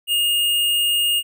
square tone, 2842 Hz, F7, 30 cents sharp, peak -17 dBFS, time 0.07-1.23 s, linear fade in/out 50 ms, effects none

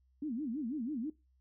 sine tone with vibrato, 263.2 Hz, C4, 10 cents sharp, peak -34 dBFS, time 0.22-1.1 s, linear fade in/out 5 ms, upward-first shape sine, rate 6.1 Hz, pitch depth 300 cents each way, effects noise-tail reverb RT60 0.2 s tail -18 dB re dry + added 64 Hz sine -67 dBFS peak until 1.4 s

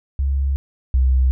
sine tone pair in turn, 68.4 / 64.56 Hz, C#2 / C2, -23 / -23 cents, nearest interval minor second, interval 100 cents, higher first, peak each -16 / -12 dBFS, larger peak second, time 0.19-0.56 / 0.94-1.31 s, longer neither, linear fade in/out 0 ms, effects none

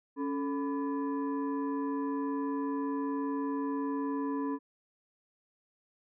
sine tone with frequency modulation, 278.9 Hz, C#4, 11 cents sharp, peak -30 dBFS, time 0.16-4.59 s, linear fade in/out 50 ms, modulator 719 Hz, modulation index 0.77, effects none

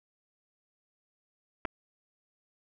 clicks, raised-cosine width 0.5 ms, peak -18 dBFS, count 2, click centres 1.651 / 1.654 s, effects none

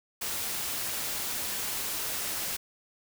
white noise, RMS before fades -33 dBFS, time 0.21-2.57 s, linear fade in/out 10 ms, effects none

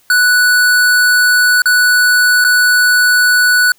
square tone with dropouts, 1480 Hz, F#6, in tune, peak -8 dBFS, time 0.1-3.72 s, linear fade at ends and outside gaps 2 ms, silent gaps 1.62-1.657 / 2.442-2.447 s, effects white hiss -52 dBFS RMS until 3.78 s

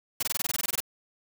white noise bursts, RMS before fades -28 dBFS, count 13, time 0.2-0.804 s, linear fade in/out 5 ms, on 28 ms, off 20 ms, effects none

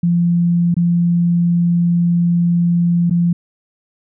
sine tone with dropouts, 172.4 Hz, F3, 22 cents flat, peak -11 dBFS, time 0.03-3.33 s, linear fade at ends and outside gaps 5 ms, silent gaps 0.743-0.766 / 3.098-3.108 s, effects none

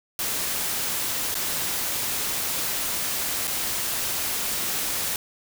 white noise with dropouts, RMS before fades -27 dBFS, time 0.19-5.16 s, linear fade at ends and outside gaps 1 ms, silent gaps 1.343-1.352 / 3.472-3.477 s, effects none

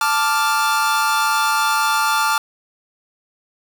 45% pulse chord, D minor, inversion second, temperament equal, 880 / 1174.7 / 1396.9 Hz, A5 / D6 / F6, 0 / 0 / 0 cents, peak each -20 dBFS, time 0.01-2.38 s, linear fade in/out 2 ms, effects none

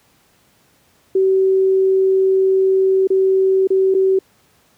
sine tone with dropouts, 381.7 Hz, G4, 46 cents flat, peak -11 dBFS, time 1.15-4.19 s, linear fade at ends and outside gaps 5 ms, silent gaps 3.073-3.102 / 3.673-3.703 / 3.942-3.947 s, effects pink hiss -56 dBFS RMS until 4.77 s + high-pass 80 Hz 12 dB/octave

